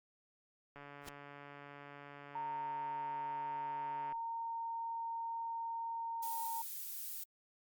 click train, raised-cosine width 0.5 ms, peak -37 dBFS, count 482, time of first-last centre 0.76-4.124 s, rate 143 Hz
pink noise with exponential growth, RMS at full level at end -41 dBFS, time 1.01-1.09 s, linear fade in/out 5 ms, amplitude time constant 16 ms
sine tone, 919 Hz, A#5, 25 cents flat, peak -38 dBFS, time 2.35-6.62 s, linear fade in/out 5 ms
violet noise, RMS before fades -44 dBFS, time 6.22-7.24 s, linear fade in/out 10 ms
effects Opus 48 kbps

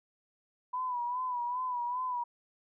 sine tone with vibrato, 987.8 Hz, B5, in tune, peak -31 dBFS, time 0.73-2.24 s, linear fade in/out 10 ms, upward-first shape sine, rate 2.5 Hz, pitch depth 58 cents each way, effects none

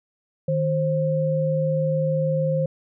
sine tone pair together, 155.56 / 529 Hz, D#3 / C5, 0 / +19 cents, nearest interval octave + major sixth, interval 2119 cents, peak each -22 dBFS, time 0.48-2.66 s, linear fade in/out 5 ms, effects none

